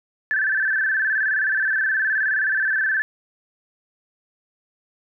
sine tone with vibrato, 1642 Hz, G#6, 20 cents flat, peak -18 dBFS, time 0.31-3.02 s, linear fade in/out 0 ms, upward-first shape square, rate 19 Hz, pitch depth 91 cents each way, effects none

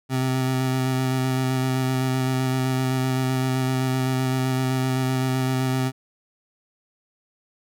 25% pulse tone with vibrato, 130.1 Hz, C3, 9 cents flat, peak -17 dBFS, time 0.09-5.92 s, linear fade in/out 50 ms, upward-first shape square, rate 7.8 Hz, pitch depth 12 cents each way, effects none

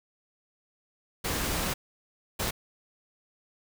pink noise bursts at uneven times, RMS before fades -30 dBFS, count 2, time 1.24-1.74 / 2.39-2.51 s, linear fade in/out 10 ms, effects none

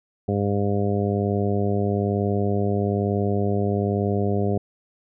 harmonic tone, 101.1 Hz, G#2, 46 cents flat, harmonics 1 / 2 / 3 / 4 / 5 / 6 / 7, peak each -24 / -25 / -31 / -26 / -31 / -33 / -32 dBFS, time 0.28-4.58 s, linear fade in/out 5 ms, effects none

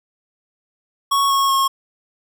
square tone with pitch steps, 1108.7 / 1096.6 / 1084.6 Hz, C#6 / C#6 / C#6, 0 / -19 / -38 cents, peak -15 dBFS, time 1.11-1.68 s, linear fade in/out 10 ms, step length 190 ms, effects none

